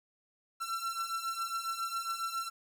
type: beating tone pair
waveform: 45% pulse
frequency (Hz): 1345 / 1352.3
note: E6 / E6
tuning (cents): +34 / +44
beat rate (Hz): 7.3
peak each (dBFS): -39 / -36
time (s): 0.6-2.5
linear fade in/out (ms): 20
effects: 11-bit